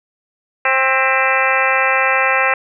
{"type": "harmonic tone with a mistuned harmonic", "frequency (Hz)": 264.5, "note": "C4", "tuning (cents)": 19, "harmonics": [2, 3, 4, 5, 6, 7, 8, 9, 10], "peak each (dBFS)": [-21, -21, -21, -21, -21, -21, -21, -21, -21], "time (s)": [0.65, 2.54], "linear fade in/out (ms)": 2, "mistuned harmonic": 8, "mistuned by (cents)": -77, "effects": []}